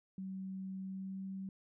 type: tone with pitch glide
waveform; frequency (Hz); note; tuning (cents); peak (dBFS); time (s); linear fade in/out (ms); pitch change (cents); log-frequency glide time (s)
sine; 190.3 to 192.07; F#3 to G3; +49 to -35; -40; 0.18-1.49; 2; +16; 0.82-1.24
effects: none